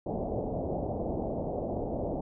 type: low-pass noise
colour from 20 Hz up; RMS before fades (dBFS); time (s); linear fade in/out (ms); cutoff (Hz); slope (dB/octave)
white; -33; 0.06-2.21; 5; 730; 48
effects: none